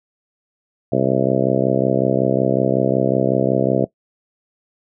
harmonic tone, 65.41 Hz, C2, in tune, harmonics 2 / 3 / 4 / 5 / 6 / 7 / 8 / 9 / 10, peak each -23 / -23 / -23 / -23 / -23 / -23 / -23 / -23 / -23 dBFS, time 0.92-3.85 s, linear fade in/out 5 ms, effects noise-tail reverb RT60 0.1 s tail -18 dB re dry

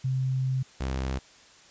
sine / sawtooth tone pair in turn, 130.81 / 65.78 Hz, C3 / C2, 0 / +10 cents, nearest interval octave, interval 1190 cents, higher first, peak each -24 / -24 dBFS, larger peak neither, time 0.04-0.63 / 0.8-1.19 s, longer first, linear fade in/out 10 ms, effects white hiss -54 dBFS RMS until 1.7 s + resampled to 16000 Hz

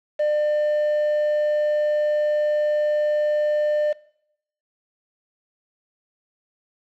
triangle tone with quantisation, 600 Hz, D5, 37 cents sharp, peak -16 dBFS, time 0.19-3.93 s, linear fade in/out 10 ms, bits 6, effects noise-tail reverb RT60 0.7 s tail -20 dB re dry + low-pass 3000 Hz 12 dB/octave

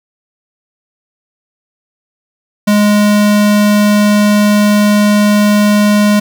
square tone, 207.7 Hz, G#3, in tune, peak -7 dBFS, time 2.67-6.2 s, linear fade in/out 10 ms, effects 8-bit

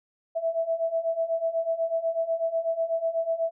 sine beating tone pair, 654 / 662.1 Hz, E5 / E5, -14 / +7 cents, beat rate 8.1 Hz, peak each -29 / -26 dBFS, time 0.35-3.51 s, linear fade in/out 20 ms, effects none

